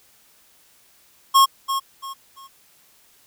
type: tone with echo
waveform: square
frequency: 1085 Hz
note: C#6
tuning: 37 cents flat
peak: -11 dBFS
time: 1.34-1.46 s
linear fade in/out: 20 ms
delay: 340 ms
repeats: 3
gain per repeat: -10 dB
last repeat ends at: 2.48 s
effects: white hiss -56 dBFS RMS until 3.26 s